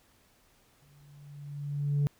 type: tone with exponential growth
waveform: sine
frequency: 143.9 Hz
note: D3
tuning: 35 cents flat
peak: -20 dBFS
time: 0.82-2.07 s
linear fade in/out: 0 ms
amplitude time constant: 270 ms
effects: tanh soft clip ceiling -22 dBFS + pink hiss -65 dBFS RMS until 2.19 s